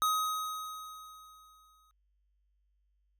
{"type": "tone with exponential decay", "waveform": "square", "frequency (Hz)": 1261, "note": "D#6", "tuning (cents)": 23, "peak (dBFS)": -26, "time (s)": [0.02, 1.91], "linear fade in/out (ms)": 0, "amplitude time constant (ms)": 410, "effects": ["added 50 Hz sine -70 dBFS peak until 3.19 s"]}